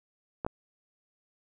clicks, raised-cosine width 1 ms, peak -18 / -17 dBFS, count 2, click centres 0.448 / 0.465 s, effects none

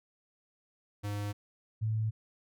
square / sine tone pair in turn, 102.7 / 109.72 Hz, G#2 / A2, -19 / -4 cents, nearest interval minor second, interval 115 cents, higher second, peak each -34 / -28 dBFS, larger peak second, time 1.03-1.33 / 1.81-2.11 s, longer neither, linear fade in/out 20 ms, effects none

